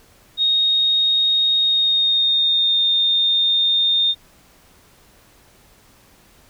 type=tone with pitch glide; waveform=sine; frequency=3729 to 3646 Hz; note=A#7 to A#7; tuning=0 to -39 cents; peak=-14 dBFS; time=0.37-4.15 s; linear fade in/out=50 ms; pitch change=-39 cents; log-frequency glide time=1.58-2.84 s; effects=pink hiss -52 dBFS RMS until 6.49 s

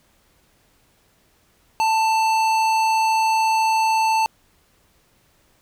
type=tone with tanh clipping; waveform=sine; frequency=886 Hz; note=A5; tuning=12 cents sharp; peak=-18 dBFS; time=1.8-4.26 s; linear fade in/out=0 ms; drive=17 dB; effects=pink hiss -60 dBFS RMS until 5.61 s

